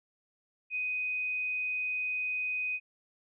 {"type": "tone", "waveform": "sine", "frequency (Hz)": 2500, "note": "D#7", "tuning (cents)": 8, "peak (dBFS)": -30, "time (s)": [0.7, 2.8], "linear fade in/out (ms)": 50, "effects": []}